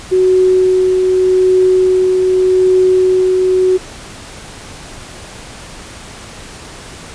sine tone with tremolo, 371.2 Hz, F#4, 6 cents sharp, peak -6 dBFS, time 0.11-3.78 s, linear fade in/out 20 ms, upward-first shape triangle, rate 0.84 Hz, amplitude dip 30%, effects pink hiss -32 dBFS RMS until 7.14 s + resampled to 22050 Hz

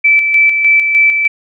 sine tone with tremolo, 2319 Hz, D7, 22 cents flat, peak -5 dBFS, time 0.04-1.28 s, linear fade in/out 10 ms, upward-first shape square, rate 3.3 Hz, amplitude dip 45%, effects none

